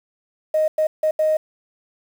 sine tone bursts at uneven times, 622.3 Hz, D#5, in tune, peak -14 dBFS, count 4, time 0.54-0.68 / 0.78-0.87 / 1.03-1.11 / 1.19-1.37 s, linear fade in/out 5 ms, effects tanh soft clip ceiling -11 dBFS + 7-bit

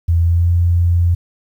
sine tone with pitch glide, 84.1 to 86.51 Hz, E2 to F2, +35 to -16 cents, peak -10 dBFS, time 0.08-1.15 s, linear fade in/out 10 ms, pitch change +49 cents, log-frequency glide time 0.19-0.5 s, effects 8-bit

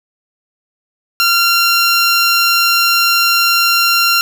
15% pulse tone, 1379 Hz, F6, 22 cents flat, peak -3 dBFS, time 1.2-4.21 s, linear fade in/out 0 ms, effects none

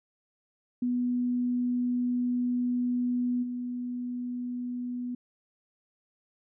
sine tone with level steps, 246 Hz, B3, 7 cents flat, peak -25 / -31 dBFS, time 0.82-5.15 s, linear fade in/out 5 ms, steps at 3.42 s, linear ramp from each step 20 ms, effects none

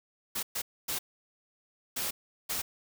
white noise bursts at uneven times, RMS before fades -33 dBFS, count 5, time 0.35-0.43 / 0.55-0.62 / 0.88-0.99 / 1.96-2.11 / 2.49-2.62 s, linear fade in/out 10 ms, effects none

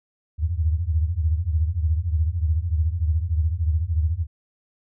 sine tone cluster, 75.5 / 78.8 / 92.4 Hz, D2 / D#2 / F#2, +48 / +23 / -2 cents, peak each -27 / -21 / -26 dBFS, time 0.38-4.27 s, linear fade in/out 50 ms, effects none

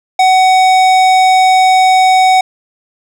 sine tone with hard clipping, 750 Hz, F#5, 23 cents sharp, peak -7 dBFS, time 0.19-2.41 s, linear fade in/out 5 ms, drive 15 dB, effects none

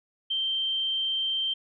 sine tone, 3136 Hz, G7, in tune, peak -25 dBFS, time 0.3-1.54 s, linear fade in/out 10 ms, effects none

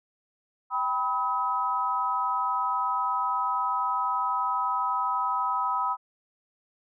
sine chord, G augmented, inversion none, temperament equal with one note detuned, 784 / 987.8 / 1275.8 Hz, G5 / B5 / D#6, 0 / 0 / +43 cents, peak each -33 / -27 / -28 dBFS, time 0.7-5.97 s, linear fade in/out 50 ms, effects none

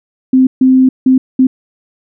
sine tone bursts at uneven times, 259.7 Hz, C4, 13 cents flat, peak -4 dBFS, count 4, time 0.33-0.47 / 0.61-0.89 / 1.06-1.18 / 1.39-1.47 s, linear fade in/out 5 ms, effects none

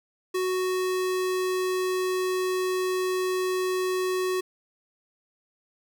square tone, 370 Hz, F#4, in tune, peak -25 dBFS, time 0.34-4.41 s, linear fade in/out 10 ms, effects none

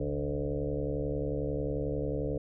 sine tone with frequency modulation, 294 Hz, D4, 2 cents sharp, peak -29 dBFS, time 0-2.38 s, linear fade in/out 5 ms, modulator 71.2 Hz, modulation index 3.7, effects none

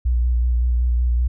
sine tone with vibrato, 60.4 Hz, B1, 38 cents flat, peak -15 dBFS, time 0.05-1.28 s, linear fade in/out 10 ms, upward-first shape square, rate 5.3 Hz, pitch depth 25 cents each way, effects none

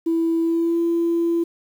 sine tone with pitch glide, 330 to 337.5 Hz, E4 to E4, +2 to +41 cents, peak -16 dBFS, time 0.06-1.44 s, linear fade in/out 10 ms, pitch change +39 cents, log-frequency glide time 0.41-0.78 s, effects tanh soft clip ceiling -13 dBFS + 8-bit

